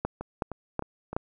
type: two click trains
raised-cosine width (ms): 1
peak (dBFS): -21 / -13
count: 4 / 4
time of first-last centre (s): 0.21-1.13 / 0.05-1.165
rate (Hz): 3.26 / 2.69
effects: none

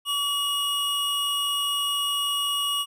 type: tone pair together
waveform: square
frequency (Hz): 1139 / 2889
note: C#6 / F#7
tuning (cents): +47 / -42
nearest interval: octave + major third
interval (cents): 1611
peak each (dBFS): -31 / -25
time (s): 0.05-2.86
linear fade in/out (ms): 50
effects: none

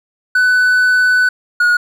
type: tone pair in turn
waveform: triangle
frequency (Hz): 1497 / 1446.8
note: F#6 / F#6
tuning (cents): +20 / -39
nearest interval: minor second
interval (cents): 59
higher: first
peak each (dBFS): -7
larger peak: neither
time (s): 0.35-1.29 / 1.6-1.77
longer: first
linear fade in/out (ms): 5
effects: none

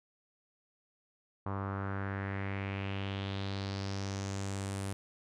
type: tone with low-pass filter sweep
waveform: sawtooth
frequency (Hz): 98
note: G2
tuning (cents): 0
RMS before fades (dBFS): -37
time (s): 1.46-4.93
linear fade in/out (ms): 0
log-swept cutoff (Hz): 1100 to 10000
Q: 3.3
effects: none

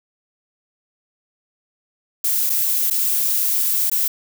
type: noise with dropouts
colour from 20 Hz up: violet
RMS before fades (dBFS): -19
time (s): 2.24-4.08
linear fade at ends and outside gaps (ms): 5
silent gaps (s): 2.496-2.5 / 2.901-2.908 / 3.899-3.915
effects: none

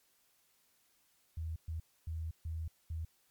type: tone bursts at uneven times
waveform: sine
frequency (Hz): 80.8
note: E2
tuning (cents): -34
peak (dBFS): -36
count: 5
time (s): 1.37-1.56 / 1.68-1.8 / 2.07-2.31 / 2.45-2.68 / 2.9-3.05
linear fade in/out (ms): 5
effects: white hiss -72 dBFS RMS until 3.3 s + MP3 96 kbps

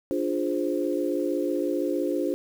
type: chord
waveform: sine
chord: D half-diminished seventh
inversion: none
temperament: equal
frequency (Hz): 293.7 / 349.2 / 415.3 / 523.3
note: D4 / F4 / Ab4 / C5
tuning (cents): 0 / 0 / 0 / 0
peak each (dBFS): -28 / -28 / -32 / -30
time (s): 0.11-2.34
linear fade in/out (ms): 0
effects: 8-bit

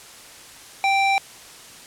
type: tone with band-pass filter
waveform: square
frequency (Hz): 784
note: G5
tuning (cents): 0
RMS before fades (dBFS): -19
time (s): 0.84-1.18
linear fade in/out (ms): 0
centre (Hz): 1900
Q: 1.1
effects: white hiss -43 dBFS RMS until 1.86 s + low-pass 10000 Hz 12 dB/octave

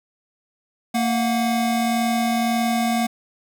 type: tone pair together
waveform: square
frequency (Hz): 229.4 / 730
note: A#3 / F#5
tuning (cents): -28 / -24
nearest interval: octave + minor sixth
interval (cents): 2004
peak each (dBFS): -21 / -24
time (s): 0.94-3.07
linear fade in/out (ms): 10
effects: none

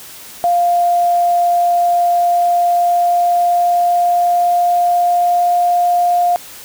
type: tone with pitch glide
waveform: sine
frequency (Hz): 699 to 704.7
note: F5 to F5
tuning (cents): +1 to +15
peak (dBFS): -10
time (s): 0.44-6.36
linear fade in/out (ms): 0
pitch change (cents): +14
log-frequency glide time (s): 2.13-5.77
effects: white hiss -35 dBFS RMS until 6.64 s

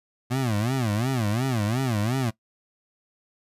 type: tone with vibrato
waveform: 25% pulse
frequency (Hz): 117.4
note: A#2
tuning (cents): +13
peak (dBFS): -19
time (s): 0.3-2.31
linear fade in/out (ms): 20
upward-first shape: sine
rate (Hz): 2.8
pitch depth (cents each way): 240
effects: noise-tail reverb RT60 0.1 s tail -20 dB re dry + resampled to 32000 Hz

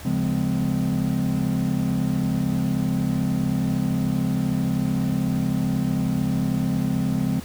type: chord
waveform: triangle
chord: Db major seventh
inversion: none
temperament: equal with one note detuned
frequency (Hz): 138.59 / 174.61 / 207.7 / 257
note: Db3 / F3 / Ab3 / C4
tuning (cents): 0 / 0 / 0 / -31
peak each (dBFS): -24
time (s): 0.05-7.4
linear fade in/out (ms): 5
effects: added 76 Hz sine -40 dBFS peak until 7.44 s + pink hiss -41 dBFS RMS until 7.44 s

